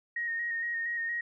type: tone with vibrato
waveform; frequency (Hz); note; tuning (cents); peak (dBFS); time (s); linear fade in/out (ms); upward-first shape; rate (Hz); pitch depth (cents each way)
sine; 1864.7; A#6; 0; -30; 0.16-1.21; 5; square; 4.3; 20
effects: none